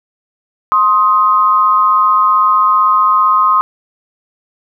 sine tone pair together, 1052.6 / 1255 Hz, C6 / D#6, +10 / +15 cents, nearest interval minor third, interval 305 cents, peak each -10 dBFS, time 0.72-3.61 s, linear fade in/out 0 ms, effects none

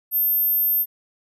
sine tone, 13290 Hz, G#9, in tune, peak -17 dBFS, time 0.11-0.86 s, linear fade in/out 50 ms, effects none

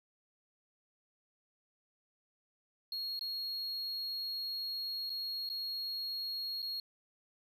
triangle tone with dropouts, 4297 Hz, C8, 45 cents sharp, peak -35 dBFS, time 2.92-6.8 s, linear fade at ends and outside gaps 2 ms, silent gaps 3.193-3.21 / 5.096-5.101 / 5.491-5.499 / 6.62-6.626 s, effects none

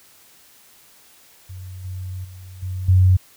sine tone with level steps, 92.6 Hz, F#2, 2 cents sharp, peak -32 / -27 / -36 / -24 / -10 dBFS, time 1.49-3.17 s, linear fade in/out 10 ms, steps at 1.84 / 2.24 / 2.62 / 2.88 s, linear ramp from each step 10 ms, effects white hiss -51 dBFS RMS until 3.36 s

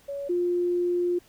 sine tone pair in turn, 562 / 352.6 Hz, C#5 / F4, +24 / +17 cents, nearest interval minor sixth, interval 807 cents, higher first, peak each -30 / -22 dBFS, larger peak second, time 0.08-0.29 / 0.29-1.19 s, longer second, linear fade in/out 10 ms, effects pink hiss -58 dBFS RMS until 1.28 s

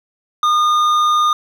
triangle tone with hard clipping, 1219 Hz, D#6, 36 cents flat, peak -13 dBFS, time 0.43-1.33 s, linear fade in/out 2 ms, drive 11 dB, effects none

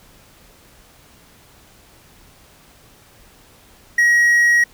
triangle tone, 1900 Hz, A#6, 33 cents sharp, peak -9 dBFS, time 3.98-4.64 s, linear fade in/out 5 ms, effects pink hiss -49 dBFS RMS until 4.73 s

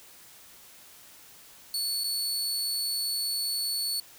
sawtooth tone with dropouts, 4435 Hz, C#8, in tune, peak -25 dBFS, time 1.74-4 s, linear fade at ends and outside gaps 2 ms, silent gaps 2.037-2.041 s, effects white hiss -52 dBFS RMS until 4.18 s

